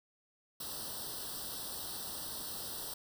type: noise with comb filter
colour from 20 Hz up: white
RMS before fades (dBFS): -42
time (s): 0.6-2.94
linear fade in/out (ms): 5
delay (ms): 0.22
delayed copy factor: +1
effects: none